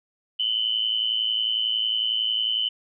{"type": "tone pair together", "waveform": "sine", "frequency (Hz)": [2952, 3063], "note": ["F#7", "G7"], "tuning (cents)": [-5, -41], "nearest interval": "minor second", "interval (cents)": 64, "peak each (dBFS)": [-25, -24], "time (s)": [0.39, 2.69], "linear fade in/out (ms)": 10, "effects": []}